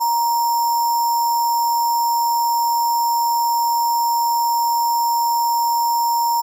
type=tone with sample-and-hold; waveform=sine; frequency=939 Hz; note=A#5; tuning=12 cents sharp; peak=-15 dBFS; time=0-6.42 s; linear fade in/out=20 ms; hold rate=6300 Hz; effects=none